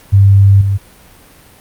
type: tone with level steps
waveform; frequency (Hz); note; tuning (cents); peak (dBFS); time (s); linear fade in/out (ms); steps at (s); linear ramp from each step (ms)
sine; 98.8; G2; +14; -3 / -10; 0.12-0.78; 20; 0.61; 5
effects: pink hiss -42 dBFS RMS until 1.6 s + Opus 48 kbps